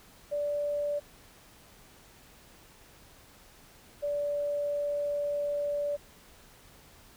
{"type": "tone pair in turn", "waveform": "sine", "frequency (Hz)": [583, 580.1], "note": ["D5", "D5"], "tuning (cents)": [-13, -21], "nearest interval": "unison", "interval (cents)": 8, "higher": "first", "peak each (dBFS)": -28, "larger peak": "neither", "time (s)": [[0.31, 1], [4.02, 5.97]], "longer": "second", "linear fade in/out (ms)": 20, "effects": ["pink hiss -56 dBFS RMS until 7.16 s"]}